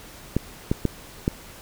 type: clicks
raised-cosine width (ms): 3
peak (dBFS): -7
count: 4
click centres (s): 0.366 / 0.715 / 0.853 / 1.279
effects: pink hiss -44 dBFS RMS until 1.61 s